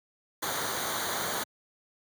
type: noise with comb filter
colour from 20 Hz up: pink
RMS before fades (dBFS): -32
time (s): 0.42-1.44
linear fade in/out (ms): 10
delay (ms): 0.38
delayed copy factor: -0.75
effects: high-pass 100 Hz 12 dB/octave